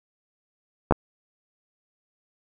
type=clicks; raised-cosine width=1 ms; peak=-4 dBFS; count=2; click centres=0.91 / 0.923 s; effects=none